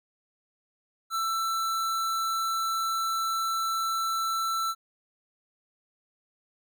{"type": "tone", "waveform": "square", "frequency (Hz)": 1333, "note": "E6", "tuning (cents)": 19, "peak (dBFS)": -27, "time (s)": [1.1, 4.75], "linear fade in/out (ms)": 50, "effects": []}